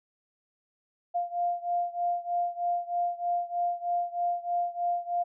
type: beating tone pair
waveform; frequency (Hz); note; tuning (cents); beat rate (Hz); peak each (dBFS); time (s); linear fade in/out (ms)
sine; 698.5 / 701.7; F5 / F5; 0 / +8; 3.2; -29 / -31; 1.14-5.24; 20
effects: none